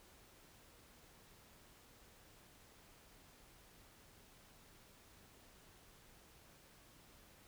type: silence
effects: pink hiss -64 dBFS RMS until 7.47 s